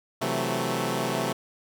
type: chord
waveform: 10% pulse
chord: F# half-diminished seventh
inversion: second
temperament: equal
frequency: 130.81 / 164.81 / 185 / 220 Hz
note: C3 / E3 / F#3 / A3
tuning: 0 / 0 / 0 / 0 cents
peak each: -22 / -24 / -24 / -22 dBFS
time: 0.21-1.33 s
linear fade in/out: 10 ms
effects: none